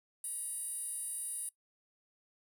15% pulse tone with high-pass filter, 958 Hz, A#5, 47 cents sharp, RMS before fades -39 dBFS, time 0.24-1.49 s, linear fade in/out 2 ms, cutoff 10000 Hz, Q 8.6, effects noise-tail reverb RT60 0.1 s tail -20 dB re dry

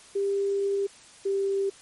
sine tone pair in turn, 397.4 / 393.1 Hz, G4 / G4, +24 / +5 cents, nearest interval unison, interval 19 cents, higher first, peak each -23 dBFS, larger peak neither, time 0.15-0.87 / 1.25-1.7 s, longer first, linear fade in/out 10 ms, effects white hiss -51 dBFS RMS until 1.81 s + MP3 48 kbps

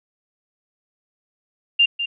sine tone with echo, 2794 Hz, F7, in tune, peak -11 dBFS, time 1.79-1.86 s, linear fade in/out 10 ms, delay 200 ms, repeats 1, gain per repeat -10 dB, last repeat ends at 2.06 s, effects none

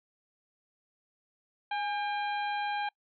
harmonic tone with a mistuned harmonic, 800 Hz, G5, 35 cents sharp, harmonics 1 / 2 / 3 / 4 / 5, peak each -31 / -38 / -41 / -44 / -48 dBFS, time 1.71-2.89 s, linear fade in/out 5 ms, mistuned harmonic 1, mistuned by +57 cents, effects noise-tail reverb RT60 0.1 s tail -26 dB re dry

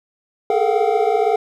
triangle tone cluster, 416 / 431.4 / 457.4 / 708 / 769 Hz, G#4 / A4 / A#4 / F5 / G5, +3 / -34 / -33 / +23 / -33 cents, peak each -19 dBFS, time 0.5-1.36 s, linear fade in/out 2 ms, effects none

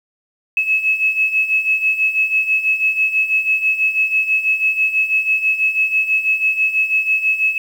sine beating tone pair, 2581 / 2587.1 Hz, E7 / E7, -37 / -33 cents, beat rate 6.1 Hz, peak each -20 / -15 dBFS, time 0.57-7.58 s, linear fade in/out 2 ms, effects 7-bit

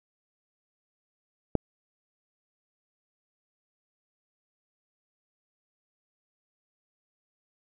click, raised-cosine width 2 ms, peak -9 dBFS, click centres 1.553 s, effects none

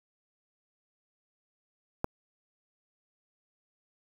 click, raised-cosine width 1 ms, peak -14 dBFS, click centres 2.044 s, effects 7-bit

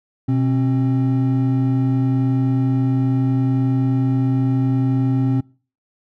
triangle tone pair together, 125.94 / 266.7 Hz, B2 / C4, +34 / +33 cents, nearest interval octave + minor second, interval 1299 cents, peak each -15 / -17 dBFS, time 0.28-5.41 s, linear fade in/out 10 ms, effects noise-tail reverb RT60 0.4 s tail -24 dB re dry

